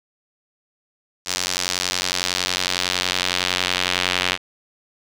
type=tone with band-pass filter sweep; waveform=square; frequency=45.44 Hz; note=F#1; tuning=31 cents flat; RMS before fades=-23 dBFS; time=1.25-4.38 s; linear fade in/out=50 ms; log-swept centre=5700 to 3000 Hz; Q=1.4; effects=none